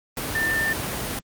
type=tone in noise; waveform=sine; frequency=1790 Hz; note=A6; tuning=29 cents sharp; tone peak=-21 dBFS; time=0.35-0.73 s; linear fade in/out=2 ms; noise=pink; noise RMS=-28 dBFS; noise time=0.17-1.19 s; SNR=+4 dB; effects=high-pass 60 Hz 12 dB/octave + Opus 32 kbps